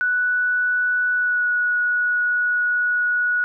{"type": "tone with pitch glide", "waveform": "sine", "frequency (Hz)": [1480, 1462.2], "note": ["F#6", "F#6"], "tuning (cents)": [0, -21], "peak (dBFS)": -17, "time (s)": [0.01, 3.44], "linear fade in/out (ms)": 0, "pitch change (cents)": -21, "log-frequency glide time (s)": [1.14, 1.49], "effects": []}